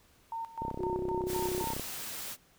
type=tone with tremolo; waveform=sine; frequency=911 Hz; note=A#5; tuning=40 cents flat; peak=-34 dBFS; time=0.32-1.74 s; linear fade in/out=2 ms; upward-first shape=square; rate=3.9 Hz; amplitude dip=80%
type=click train; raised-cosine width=2 ms; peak=-24 dBFS; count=39; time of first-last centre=0.62-1.796 s; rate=32.3 Hz
type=tone with vibrato; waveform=sine; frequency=365.2 Hz; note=F#4; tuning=23 cents flat; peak=-32 dBFS; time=0.79-1.63 s; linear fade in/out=5 ms; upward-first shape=sine; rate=13 Hz; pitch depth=18 cents each way
type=noise; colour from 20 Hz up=white; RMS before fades=-40 dBFS; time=1.26-2.37 s; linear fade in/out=50 ms
effects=pink hiss -64 dBFS RMS until 2.58 s